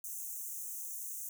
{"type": "high-pass noise", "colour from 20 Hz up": "white", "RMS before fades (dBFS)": -42, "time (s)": [0.04, 1.29], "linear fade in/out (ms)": 2, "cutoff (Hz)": 6000, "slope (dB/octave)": 96, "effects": []}